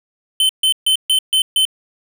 square tone bursts, 3068 Hz, G7, 38 cents flat, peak -12 dBFS, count 6, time 0.4-1.652 s, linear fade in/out 2 ms, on 92 ms, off 140 ms, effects none

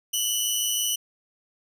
15% pulse tone pair together, 2925 / 3031 Hz, F#7 / F#7, -21 / +41 cents, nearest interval minor second, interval 62 cents, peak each -19 dBFS, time 0.13-0.96 s, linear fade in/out 10 ms, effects none

